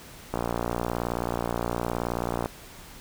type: click train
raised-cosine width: 1 ms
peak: -13 dBFS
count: 126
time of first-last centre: 0.34-2.459 s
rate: 59 Hz
effects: pink hiss -46 dBFS RMS until 3 s